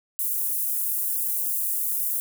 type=high-pass noise; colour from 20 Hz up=pink; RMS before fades=-26 dBFS; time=0.19-2.2 s; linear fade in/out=0 ms; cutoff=11000 Hz; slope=24 dB/octave; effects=none